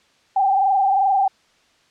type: tone with frequency modulation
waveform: sine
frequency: 784 Hz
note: G5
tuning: in tune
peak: -14 dBFS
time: 0.36-1.28 s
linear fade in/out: 5 ms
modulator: 22.7 Hz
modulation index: 1.3
effects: white hiss -58 dBFS RMS until 1.9 s + low-pass 5000 Hz 12 dB/octave